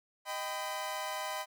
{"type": "chord", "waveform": "sawtooth", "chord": "Eb augmented", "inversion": "none", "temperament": "equal with one note detuned", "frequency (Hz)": [622.3, 784, 1005.6], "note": ["Eb5", "G5", "B5"], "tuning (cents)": [0, 0, 31], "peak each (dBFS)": [-37, -37, -35], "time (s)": [0.25, 1.46], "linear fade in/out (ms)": 50, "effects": []}